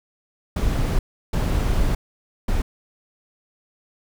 brown noise bursts at uneven times, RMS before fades -20 dBFS, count 3, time 0.56-0.99 / 1.33-1.95 / 2.48-2.62 s, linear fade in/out 5 ms, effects none

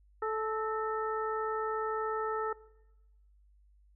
harmonic tone with a mistuned harmonic, 436.9 Hz, A4, 12 cents flat, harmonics 1 / 2 / 3 / 4, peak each -33 / -38 / -35 / -45 dBFS, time 0.22-2.53 s, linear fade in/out 5 ms, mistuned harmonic 4, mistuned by +66 cents, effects noise-tail reverb RT60 1.0 s tail -20 dB re dry + added 50 Hz sine -60 dBFS peak until 3.95 s

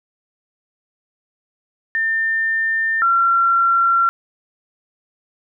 sine tone pair in turn, 1800 / 1366.1 Hz, A6 / F6, +39 / -39 cents, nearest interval perfect fourth, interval 478 cents, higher first, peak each -16 / -12 dBFS, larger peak second, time 1.95-3.02 / 3.02-4.09 s, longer neither, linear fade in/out 0 ms, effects none

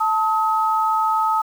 sine tone pair together, 880 / 1272.9 Hz, A5 / D#6, 0 / +39 cents, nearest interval tritone, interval 639 cents, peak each -19 dBFS, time 0-1.42 s, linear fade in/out 10 ms, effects 7-bit

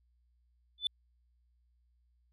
sine tone with exponential growth, 3505 Hz, A7, 7 cents flat, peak -23 dBFS, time 0.78-0.87 s, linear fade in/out 2 ms, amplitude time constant 19 ms, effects tanh soft clip ceiling -23 dBFS + added 60 Hz sine -68 dBFS peak until 2.32 s

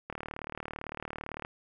click train, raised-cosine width 0.5 ms, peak -22 dBFS, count 52, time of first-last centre 0.1-1.449 s, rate 37.8 Hz, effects none

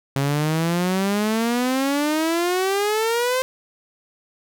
sawtooth exponential sweep, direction up, 135.8 to 523.3 Hz, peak -15 dBFS, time 0.16-3.42 s, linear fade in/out 0 ms, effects none

